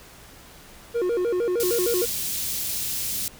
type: tone with vibrato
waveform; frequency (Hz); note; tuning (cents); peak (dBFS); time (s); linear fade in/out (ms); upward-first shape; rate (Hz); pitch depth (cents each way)
triangle; 412.6; G#4; -11; -19; 0.94-2.06; 20; square; 6.5; 230
type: band-stop noise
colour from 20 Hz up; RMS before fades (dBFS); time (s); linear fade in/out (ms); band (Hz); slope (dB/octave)
white; -28; 1.6-3.28; 0; 230 to 3400; 12
effects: pink hiss -47 dBFS RMS until 3.39 s